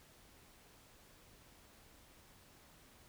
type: silence
effects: pink hiss -63 dBFS RMS until 3.08 s